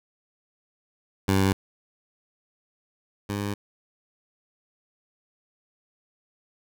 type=tone pair in turn; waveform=15% pulse; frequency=96.4 / 101.72 Hz; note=G2 / G#2; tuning=-28 / -35 cents; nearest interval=minor second; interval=93 cents; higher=second; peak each=-13 / -21 dBFS; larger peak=first; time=1.28-1.53 / 3.29-3.54 s; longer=neither; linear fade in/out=5 ms; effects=none